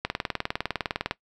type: click train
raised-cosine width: 0.3 ms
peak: -10 dBFS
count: 22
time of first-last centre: 0.05-1.111 s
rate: 19.8 Hz
effects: noise-tail reverb RT60 0.1 s tail -18 dB re dry